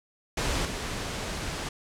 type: noise with level steps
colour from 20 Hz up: pink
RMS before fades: -28 / -33 dBFS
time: 0.37-1.69 s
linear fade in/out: 5 ms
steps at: 0.65 s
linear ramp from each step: 2 ms
effects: low-pass 8000 Hz 12 dB/octave